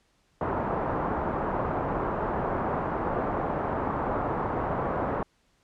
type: low-pass noise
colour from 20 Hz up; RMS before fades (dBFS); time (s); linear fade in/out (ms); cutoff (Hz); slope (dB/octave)
white; -29; 0.41-5.23; 2; 1100; 24
effects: pink hiss -68 dBFS RMS until 5.63 s + low-pass 8000 Hz 12 dB/octave